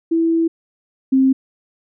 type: tone pair in turn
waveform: sine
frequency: 329.6 / 264.9 Hz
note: E4 / C4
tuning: 0 / +22 cents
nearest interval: major third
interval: 378 cents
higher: first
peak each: -13 / -10 dBFS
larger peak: second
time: 0.11-0.48 / 1.12-1.33 s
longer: first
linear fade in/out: 10 ms
effects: none